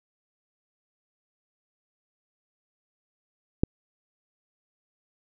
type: click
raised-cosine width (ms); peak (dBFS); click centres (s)
3; -7; 3.635
effects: none